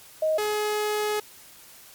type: tone pair in turn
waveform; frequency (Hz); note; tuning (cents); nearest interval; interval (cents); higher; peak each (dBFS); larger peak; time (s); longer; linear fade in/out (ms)
sine / sawtooth; 627 / 421.9; D#5 / G#4; +13 / +27; perfect fifth; 686; first; -20; neither; 0.22-0.38 / 0.38-1.2; second; 5
effects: white hiss -49 dBFS RMS until 1.94 s + MP3 96 kbps